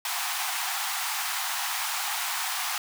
pink high-pass noise, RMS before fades -30 dBFS, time 0.05-2.78 s, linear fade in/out 2 ms, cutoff 720 Hz, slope 96 dB/octave, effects none

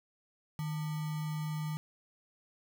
sine tone with sample-and-hold, 154.1 Hz, D#3, 16 cents flat, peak -33 dBFS, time 0.59-1.77 s, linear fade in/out 0 ms, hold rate 1050 Hz, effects none

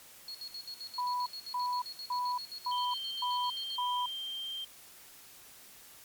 sine tone with tremolo, 4327 Hz, C#8, 43 cents flat, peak -39 dBFS, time 0.28-3.76 s, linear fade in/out 2 ms, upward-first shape square, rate 7.6 Hz, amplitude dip 80%
sine tone bursts, 987.8 Hz, B5, in tune, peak -30 dBFS, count 6, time 0.98-4.06 s, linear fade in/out 5 ms, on 280 ms, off 280 ms
sine tone with pitch glide, 3136 to 3161 Hz, G7 to G7, 0 to +14 cents, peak -36 dBFS, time 2.71-4.65 s, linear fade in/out 10 ms, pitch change +14 cents, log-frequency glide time 2.98-3.64 s
effects white hiss -54 dBFS RMS until 6.04 s + MP3 96 kbps

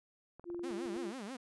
clicks, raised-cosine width 1 ms, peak -38 dBFS, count 8, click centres 0.396 / 0.442 / 0.501 / 0.546 / 0.594 / 0.709 / 0.858 / 0.964 s
sine tone, 346.5 Hz, F4, 14 cents flat, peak -38 dBFS, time 0.45-1.13 s, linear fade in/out 50 ms
sawtooth tone with vibrato, 230 Hz, A#3, 23 cents flat, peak -38 dBFS, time 0.63-1.37 s, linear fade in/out 10 ms, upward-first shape sine, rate 6.1 Hz, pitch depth 280 cents each way
effects resampled to 24000 Hz

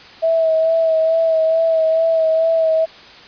sine tone with vibrato, 648 Hz, E5, 30 cents flat, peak -12 dBFS, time 0.22-2.86 s, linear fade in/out 20 ms, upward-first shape sine, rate 2.3 Hz, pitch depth 24 cents each way, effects white hiss -40 dBFS RMS until 3.27 s + resampled to 11025 Hz

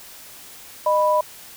sine tone pair together, 613 / 987.8 Hz, D#5 / B5, -26 / 0 cents, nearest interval minor sixth, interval 826 cents, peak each -18 dBFS, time 0.86-1.21 s, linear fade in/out 5 ms, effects white hiss -42 dBFS RMS until 1.56 s

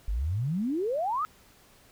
sine exponential sweep, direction up, 46.25 to 1318.5 Hz, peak -26 dBFS, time 0.08-1.25 s, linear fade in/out 0 ms, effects pink hiss -58 dBFS RMS until 1.91 s

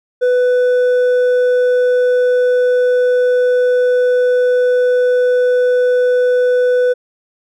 sine tone with hard clipping, 497.3 Hz, B4, 12 cents sharp, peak -11 dBFS, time 0.21-6.94 s, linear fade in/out 20 ms, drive 4 dB, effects none

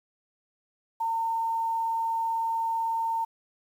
sine tone with quantisation, 909 Hz, A#5, 44 cents flat, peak -25 dBFS, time 1-3.25 s, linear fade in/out 10 ms, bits 9, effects none

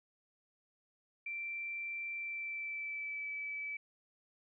sine tone with pitch glide, 2349 to 2302 Hz, D7 to D7, 0 to -35 cents, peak -38 dBFS, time 1.26-3.77 s, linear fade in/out 5 ms, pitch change -35 cents, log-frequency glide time 2.14-3.29 s, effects none

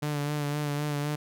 sawtooth tone with vibrato, 146.83 Hz, D3, in tune, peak -24 dBFS, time 0.02-1.16 s, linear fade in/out 10 ms, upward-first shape sine, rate 3.9 Hz, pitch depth 32 cents each way, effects none

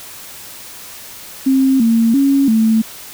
sine tone with pitch steps, 266.3 / 228.2 / 276 / 221.8 Hz, C4 / A#3 / C#4 / A3, +31 / -37 / -7 / +14 cents, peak -9 dBFS, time 1.46-2.82 s, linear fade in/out 10 ms, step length 340 ms, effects white hiss -34 dBFS RMS until 3.13 s

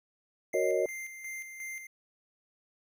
square tone with tremolo, 2093 Hz, C7, in tune, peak -38 dBFS, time 0.53-1.87 s, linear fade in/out 5 ms, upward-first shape square, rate 2.8 Hz, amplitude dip 50%
sine chord, D# minor seventh, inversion first, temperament equal, 370 / 466.2 / 554.4 / 622.3 Hz, F#4 / A#4 / C#5 / D#5, 0 / 0 / 0 / 0 cents, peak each -31 dBFS, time 0.54-0.86 s, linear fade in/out 2 ms
effects none

